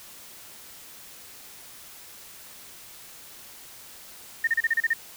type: tone bursts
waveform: sine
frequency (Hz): 1829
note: A#6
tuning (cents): -33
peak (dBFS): -19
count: 8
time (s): 4.44-4.935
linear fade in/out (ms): 5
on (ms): 33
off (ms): 33
effects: white hiss -46 dBFS RMS until 5.16 s